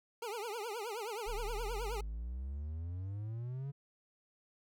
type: tone with vibrato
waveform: 25% pulse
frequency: 440 Hz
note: A4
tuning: in tune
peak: -35 dBFS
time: 0.22-2.01 s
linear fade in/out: 5 ms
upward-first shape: triangle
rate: 9.5 Hz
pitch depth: 210 cents each way
type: exponential sweep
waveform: triangle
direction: up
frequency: 32.59 to 142.4 Hz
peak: -36 dBFS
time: 1.26-3.72 s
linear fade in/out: 20 ms
effects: none